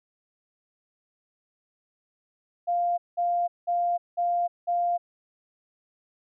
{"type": "tone bursts", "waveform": "sine", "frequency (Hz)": 698.5, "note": "F5", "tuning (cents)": 0, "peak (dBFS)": -22, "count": 5, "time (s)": [2.67, 4.98], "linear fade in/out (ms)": 20, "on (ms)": 310, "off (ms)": 190, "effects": []}